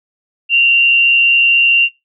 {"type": "tone with frequency modulation", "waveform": "sine", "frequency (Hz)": 2765, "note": "F7", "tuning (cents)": -18, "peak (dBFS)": -7, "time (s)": [0.49, 1.89], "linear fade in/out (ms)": 50, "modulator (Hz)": 134, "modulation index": 0.32, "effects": ["noise-tail reverb RT60 0.2 s tail -17 dB re dry"]}